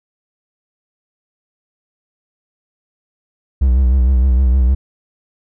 triangle tone with vibrato, 64 Hz, C2, 38 cents flat, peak -7 dBFS, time 3.61-4.75 s, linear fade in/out 10 ms, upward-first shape sine, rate 6.5 Hz, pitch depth 86 cents each way, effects none

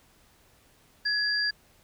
sine tone pair together, 1682 / 4757 Hz, G#6 / D8, +22 / +21 cents, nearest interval octave + tritone, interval 1799 cents, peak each -27 dBFS, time 1.05-1.51 s, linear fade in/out 10 ms, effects pink hiss -61 dBFS RMS until 1.83 s

